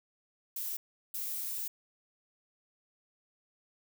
violet noise bursts at uneven times, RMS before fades -37 dBFS, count 2, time 0.56-0.77 / 1.14-1.68 s, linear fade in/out 5 ms, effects none

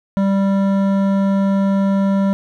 triangle tone with hard clipping, 196 Hz, G3, in tune, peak -15 dBFS, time 0.17-2.33 s, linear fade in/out 0 ms, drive 16 dB, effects none

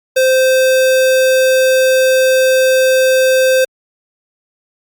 square tone, 520 Hz, C5, 11 cents flat, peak -9 dBFS, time 0.16-3.65 s, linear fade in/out 10 ms, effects Opus 48 kbps

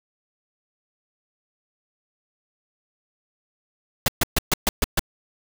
pink noise bursts, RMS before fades -19 dBFS, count 7, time 4.06-4.994 s, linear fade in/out 2 ms, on 22 ms, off 130 ms, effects none

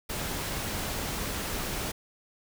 pink noise, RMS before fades -33 dBFS, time 0.09-1.92 s, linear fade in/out 10 ms, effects none

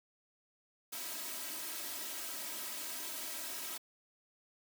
white noise with comb filter, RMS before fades -42 dBFS, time 0.92-3.78 s, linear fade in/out 10 ms, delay 3.1 ms, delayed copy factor +1, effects high-pass 150 Hz 12 dB/octave

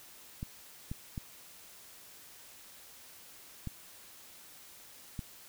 clicks, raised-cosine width 5 ms, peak -25 dBFS, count 5, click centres 0.429 / 0.915 / 1.178 / 3.673 / 5.192 s, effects white hiss -54 dBFS RMS until 5.48 s

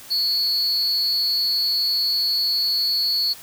triangle tone with amplitude modulation, 4400 Hz, C#8, 14 cents flat, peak -14 dBFS, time 0.1-3.34 s, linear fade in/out 20 ms, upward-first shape sine, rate 248 Hz, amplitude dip 75%, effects white hiss -42 dBFS RMS until 3.42 s

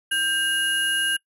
sine tone cluster, 1587 / 2867 / 11170 Hz, G6 / F7 / F9, +21 / +45 / -1 cents, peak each -22 / -22 / -26 dBFS, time 0.11-1.17 s, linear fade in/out 10 ms, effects noise-tail reverb RT60 0.1 s tail -23 dB re dry + tanh soft clip ceiling -16 dBFS

